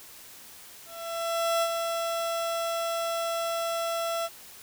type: tone with ADSR envelope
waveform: 30% pulse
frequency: 670 Hz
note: E5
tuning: 28 cents sharp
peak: -20 dBFS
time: 0.85-4.29 s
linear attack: 770 ms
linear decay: 56 ms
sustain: -5 dB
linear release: 39 ms
effects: white hiss -48 dBFS RMS until 4.62 s